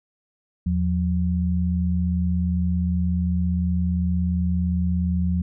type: tone pair together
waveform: sine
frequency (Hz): 81.5 / 178.78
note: E2 / F3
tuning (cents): -19 / +41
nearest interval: octave + major second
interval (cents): 1360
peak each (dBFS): -22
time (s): 0.66-5.42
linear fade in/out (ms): 5
effects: none